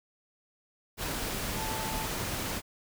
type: tone in noise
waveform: sine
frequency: 880 Hz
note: A5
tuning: in tune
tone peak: -37 dBFS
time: 1.54-2.08 s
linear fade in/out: 50 ms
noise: pink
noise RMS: -34 dBFS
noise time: 0.97-2.62 s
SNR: -6 dB
effects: none